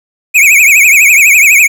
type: tone with vibrato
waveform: square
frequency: 2365 Hz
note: D7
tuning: 12 cents sharp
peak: -3 dBFS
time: 0.34-1.68 s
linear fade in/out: 20 ms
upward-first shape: triangle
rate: 12 Hz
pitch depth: 180 cents each way
effects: 7-bit